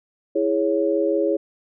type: chord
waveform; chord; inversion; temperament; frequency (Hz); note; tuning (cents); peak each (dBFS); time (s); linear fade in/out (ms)
sine; C# minor; first; equal; 329.6 / 415.3 / 554.4; E4 / G#4 / C#5; 0 / 0 / 0; -22; 0.35-1.37; 10
effects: none